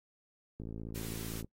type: click train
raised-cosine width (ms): 3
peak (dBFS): -30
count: 48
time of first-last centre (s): 0.6-1.445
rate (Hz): 55.6
type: noise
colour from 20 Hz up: white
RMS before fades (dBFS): -46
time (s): 0.94-1.42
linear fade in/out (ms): 20
effects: noise-tail reverb RT60 0.1 s tail -22 dB re dry + AAC 48 kbps